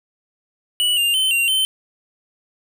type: tone with pitch steps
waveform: square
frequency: 2947 / 2801 / 3069 / 2764 / 3082 Hz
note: F#7 / F7 / G7 / F7 / G7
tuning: -8 / +4 / -37 / -19 / -30 cents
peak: -16 dBFS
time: 0.8-1.65 s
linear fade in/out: 0 ms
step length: 170 ms
effects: none